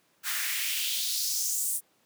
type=noise with high-pass filter sweep; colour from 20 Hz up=white; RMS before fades=-30 dBFS; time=0.23-1.81 s; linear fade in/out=50 ms; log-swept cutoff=1400 to 9600 Hz; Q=2.7; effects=pink hiss -67 dBFS RMS until 2.05 s + high-pass 200 Hz 12 dB/octave

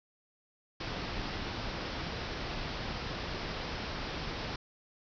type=low-pass noise; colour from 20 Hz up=pink; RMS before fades=-38 dBFS; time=0.8-4.56 s; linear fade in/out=5 ms; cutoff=5500 Hz; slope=96 dB/octave; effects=none

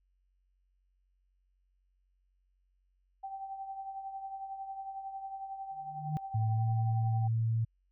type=tone with tremolo; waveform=sine; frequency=778 Hz; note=G5; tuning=13 cents flat; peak=-36 dBFS; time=3.23-7.28 s; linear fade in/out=10 ms; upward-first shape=triangle; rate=11 Hz; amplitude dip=60%
type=tone with exponential growth; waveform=sine; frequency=151.3 Hz; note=D#3; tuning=48 cents flat; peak=-28 dBFS; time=5.71-6.17 s; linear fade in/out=0 ms; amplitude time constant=100 ms
type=tone with pitch glide; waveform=sine; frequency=110 to 113.22 Hz; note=A2 to A2; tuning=0 to +50 cents; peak=-27 dBFS; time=6.34-7.65 s; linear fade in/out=10 ms; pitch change=+50 cents; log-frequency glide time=6.54-6.63 s
effects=added 46 Hz sine -70 dBFS peak until 7.91 s

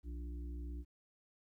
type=harmonic tone with a mistuned harmonic; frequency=58.1 Hz; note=A#1; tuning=5 cents flat; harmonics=1 / 3 / 5 / 6; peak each=-41 / -57 / -53 / -59 dBFS; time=0.03-0.85 s; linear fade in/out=50 ms; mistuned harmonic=1; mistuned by=+120 cents; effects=13-bit

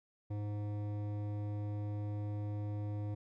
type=tone with hard clipping; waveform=sine; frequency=103.83 Hz; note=G#2; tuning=in tune; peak=-38 dBFS; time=0.3-3.15 s; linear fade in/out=10 ms; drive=13 dB; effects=none

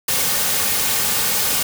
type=noise with comb filter; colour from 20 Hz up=white; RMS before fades=-19 dBFS; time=0.08-1.63 s; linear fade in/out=5 ms; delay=3 ms; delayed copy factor=-0.5; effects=none

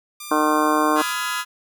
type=tone; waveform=5% pulse; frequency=1194 Hz; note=D6; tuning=28 cents sharp; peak=-21 dBFS; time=0.2-1.13 s; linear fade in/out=5 ms
type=harmonic tone; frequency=152.6 Hz; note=D#3; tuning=33 cents flat; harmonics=2 / 3 / 4 / 5 / 6 / 7 / 8 / 9 / 10; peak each=-21 / -26 / -26 / -26 / -29 / -20 / -29 / -29 / -31 dBFS; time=0.31-1.02 s; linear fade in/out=5 ms
type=chord; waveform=sawtooth; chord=F half-diminished seventh; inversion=second; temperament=just; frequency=1005.8 / 1257.2 / 1396.9 / 1676.3 Hz; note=Cb6 / Eb6 / F6 / Ab6; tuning=+31 / +18 / 0 / +16 cents; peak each=-25 dBFS; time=0.95-1.45 s; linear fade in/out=50 ms
effects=none

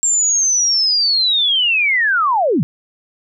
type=linear sweep; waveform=sine; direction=down; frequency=7459 to 120 Hz; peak=-12 dBFS; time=0.03-2.63 s; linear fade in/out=0 ms; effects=none

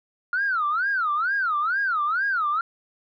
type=tone with vibrato; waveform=sine; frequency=1385 Hz; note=F6; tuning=15 cents flat; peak=-20 dBFS; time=0.33-2.61 s; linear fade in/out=2 ms; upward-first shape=sine; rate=2.2 Hz; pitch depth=290 cents each way; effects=tanh soft clip ceiling -16 dBFS

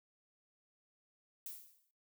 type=noise with exponential decay; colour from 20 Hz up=violet; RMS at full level=-43 dBFS; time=1.46-1.91 s; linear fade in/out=2 ms; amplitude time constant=96 ms; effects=noise-tail reverb RT60 0.2 s tail -18 dB re dry

